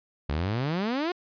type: exponential sweep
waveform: sawtooth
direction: up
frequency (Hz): 67 to 370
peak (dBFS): -22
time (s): 0.29-1.12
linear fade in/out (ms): 5
effects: resampled to 11025 Hz